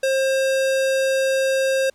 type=tone; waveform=square; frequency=533 Hz; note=C5; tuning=32 cents sharp; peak=-18 dBFS; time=0.03-1.9 s; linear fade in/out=5 ms; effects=pink hiss -61 dBFS RMS until 1.94 s + low-pass 11000 Hz 12 dB/octave